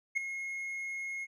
triangle tone with ADSR envelope, 2159 Hz, C#7, 46 cents flat, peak -23 dBFS, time 0.15-1.27 s, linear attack 23 ms, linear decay 6 ms, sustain -11 dB, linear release 39 ms, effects resampled to 24000 Hz

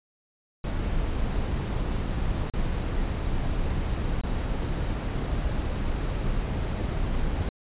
brown noise with dropouts, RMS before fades -27 dBFS, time 0.64-7.49 s, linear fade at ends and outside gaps 2 ms, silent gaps 2.5-2.536 / 4.213-4.235 s, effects resampled to 8000 Hz

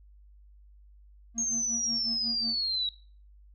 triangle tone with tremolo, 230.5 Hz, A#3, 19 cents flat, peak -32 dBFS, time 1.34-2.59 s, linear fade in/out 50 ms, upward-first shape sine, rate 5.5 Hz, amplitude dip 90%
sine linear sweep, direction down, 6510 to 3846 Hz, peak -27 dBFS, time 1.38-2.89 s, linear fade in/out 2 ms
effects noise-tail reverb RT60 0.4 s tail -18 dB re dry + added 50 Hz sine -52 dBFS peak until 3.54 s

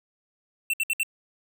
square tone bursts, 2694 Hz, E7, 37 cents sharp, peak -23 dBFS, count 4, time 0.7-1.032 s, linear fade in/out 2 ms, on 35 ms, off 64 ms, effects none

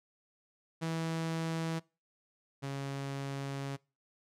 sawtooth tone pair in turn, 163.2 / 138.12 Hz, E3 / C#3, -17 / -6 cents, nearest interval minor third, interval 289 cents, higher first, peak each -29 / -32 dBFS, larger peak first, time 0.81-1.8 / 2.62-3.77 s, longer second, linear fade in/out 20 ms, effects noise-tail reverb RT60 0.3 s tail -23 dB re dry + low-pass 9000 Hz 12 dB/octave

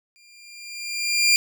20% pulse tone with exponential growth, 2393 Hz, D7, 32 cents sharp, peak -8 dBFS, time 0.16-1.36 s, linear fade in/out 0 ms, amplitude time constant 260 ms, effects none

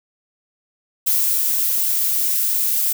violet noise with ADSR envelope, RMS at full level -17 dBFS, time 1.06-2.93 s, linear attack 14 ms, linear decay 300 ms, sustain -2 dB, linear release 9 ms, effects none

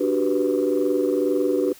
sine chord, G major seventh, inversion second, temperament equal, 293.7 / 370 / 392 / 493.9 Hz, D4 / F#4 / G4 / B4, 0 / 0 / 0 / 0 cents, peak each -23 / -23 / -24 / -23 dBFS, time 0-1.73 s, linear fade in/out 10 ms, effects tanh soft clip ceiling -11 dBFS + white hiss -48 dBFS RMS until 1.79 s

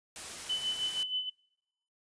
white noise, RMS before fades -42 dBFS, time 0.16-1.03 s, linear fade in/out 0 ms
sine tone with tremolo, 3016 Hz, F#7, 32 cents sharp, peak -28 dBFS, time 0.49-1.3 s, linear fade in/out 10 ms, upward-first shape sine, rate 6.3 Hz, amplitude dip 65%
effects noise-tail reverb RT60 0.9 s tail -25 dB re dry + resampled to 22050 Hz

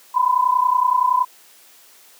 sine tone pair together, 987.8 / 1018.5 Hz, B5 / C6, 0 / -47 cents, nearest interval minor second, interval 53 cents, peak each -17 dBFS, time 0.14-1.25 s, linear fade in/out 20 ms, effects white hiss -49 dBFS RMS until 2.19 s + high-pass 300 Hz 12 dB/octave

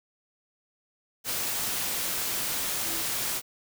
sine tone in noise, 330 Hz, E4, 2 cents sharp, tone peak -41 dBFS, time 2.84-3.04 s, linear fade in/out 50 ms, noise white, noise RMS -30 dBFS, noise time 1.24-3.42 s, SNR -14 dB, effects none

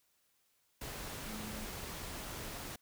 sine tone in noise, 214.6 Hz, A3, 43 cents flat, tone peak -45 dBFS, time 1.26-1.65 s, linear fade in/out 5 ms, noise pink, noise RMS -44 dBFS, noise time 0.81-2.76 s, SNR -4 dB, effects white hiss -75 dBFS RMS until 2.81 s

